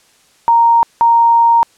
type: tone pair in turn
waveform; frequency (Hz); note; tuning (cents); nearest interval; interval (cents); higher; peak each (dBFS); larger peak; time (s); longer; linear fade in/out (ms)
sine; 930 / 930; A#5 / A#5; -4 / -4; unison; 0; neither; -6; neither; 0.48-0.83 / 1.01-1.63; second; 0
effects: white hiss -51 dBFS RMS until 1.77 s + low-pass 9000 Hz 12 dB/octave